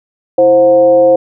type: tone with frequency modulation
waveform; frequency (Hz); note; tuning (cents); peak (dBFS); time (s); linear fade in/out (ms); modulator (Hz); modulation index
sine; 527; C5; +12; -4; 0.38-1.16; 5; 197; 0.54
effects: none